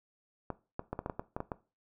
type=clicks; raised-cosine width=1 ms; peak=-21 dBFS; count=10; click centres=0.503 / 0.794 / 0.93 / 0.991 / 1.061 / 1.098 / 1.195 / 1.365 / 1.404 / 1.518 s; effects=noise-tail reverb RT60 0.3 s tail -17 dB re dry